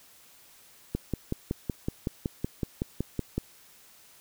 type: click train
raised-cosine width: 3 ms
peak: -15 dBFS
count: 14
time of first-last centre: 0.95-3.38 s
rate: 5.35 Hz
effects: white hiss -56 dBFS RMS until 4.2 s